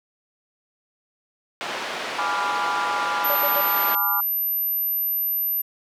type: band-pass noise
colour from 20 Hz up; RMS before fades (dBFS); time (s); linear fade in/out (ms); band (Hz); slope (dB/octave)
pink; -30; 1.61-3.95; 0; 530 to 3700; 12
type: chord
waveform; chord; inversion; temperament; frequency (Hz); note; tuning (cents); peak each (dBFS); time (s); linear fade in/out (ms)
sine; G# diminished seventh; none; equal; 830.6 / 987.8 / 1174.7 / 1396.9; G#5 / B5 / D6 / F6; 0 / 0 / 0 / 0; -28; 2.18-4.21; 10
type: tone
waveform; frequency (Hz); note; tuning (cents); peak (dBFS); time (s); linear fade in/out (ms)
sine; 12150; F#9; +45; -21; 3.24-5.62; 10
type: tone bursts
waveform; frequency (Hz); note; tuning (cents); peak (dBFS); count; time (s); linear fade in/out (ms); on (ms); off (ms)
sine; 579; D5; -25; -24; 3; 3.3-3.608; 0; 48; 82
effects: none